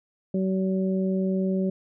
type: harmonic tone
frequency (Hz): 189.3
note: F#3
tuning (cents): +40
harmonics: 1 / 2 / 3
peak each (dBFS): -23 / -29 / -33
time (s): 0.34-1.7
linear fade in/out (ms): 5
effects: none